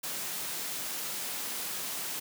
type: high-pass noise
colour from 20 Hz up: white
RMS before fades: -36 dBFS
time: 0.03-2.2 s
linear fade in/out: 10 ms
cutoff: 120 Hz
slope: 24 dB/octave
effects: none